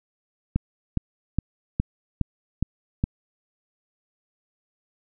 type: click train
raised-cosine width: 5 ms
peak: -9 dBFS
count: 7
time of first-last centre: 0.56-3.039 s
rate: 2.42 Hz
effects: none